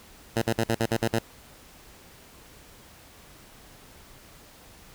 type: tone bursts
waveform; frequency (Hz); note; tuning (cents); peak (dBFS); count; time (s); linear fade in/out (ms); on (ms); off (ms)
10% pulse; 114.3; A#2; -34; -14; 8; 0.36-1.189; 5; 59; 51
effects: pink hiss -51 dBFS RMS until 4.94 s